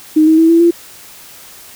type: tone with pitch steps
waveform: sine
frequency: 310.5 / 317.9 / 325.6 / 333.4 / 341.4 Hz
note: D#4 / D#4 / E4 / E4 / F4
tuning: -3 / +37 / -21 / +20 / -39 cents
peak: -5 dBFS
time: 0.16-0.71 s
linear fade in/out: 10 ms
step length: 110 ms
effects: white hiss -37 dBFS RMS until 1.75 s